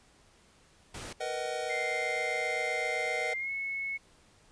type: noise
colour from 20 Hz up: pink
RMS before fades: -42 dBFS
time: 0.94-1.13 s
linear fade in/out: 5 ms
type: chord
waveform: square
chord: B major seventh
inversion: third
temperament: equal with one note detuned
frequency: 466.2 / 493.9 / 622.3 / 754.2 Hz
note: A#4 / B4 / D#5 / F#5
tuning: 0 / 0 / 0 / +33 cents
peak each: -41 / -39 / -38 / -38 dBFS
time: 1.2-3.34 s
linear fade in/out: 10 ms
type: tone with pitch glide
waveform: sine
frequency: 2093 to 2195 Hz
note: C7 to C#7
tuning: 0 to -18 cents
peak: -32 dBFS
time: 1.69-3.98 s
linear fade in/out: 20 ms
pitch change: +82 cents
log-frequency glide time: 3.35-3.51 s
effects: pink hiss -62 dBFS RMS until 4.51 s + resampled to 22050 Hz